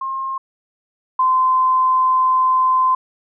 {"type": "tone pair in turn", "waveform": "sine", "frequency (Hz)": [1067, 1032.4], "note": ["C6", "C6"], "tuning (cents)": [34, -23], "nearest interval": "minor second", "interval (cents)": 57, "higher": "first", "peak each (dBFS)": [-21, -12], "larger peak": "second", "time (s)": [[0.01, 0.38], [1.19, 2.95]], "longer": "second", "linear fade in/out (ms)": 5, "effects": []}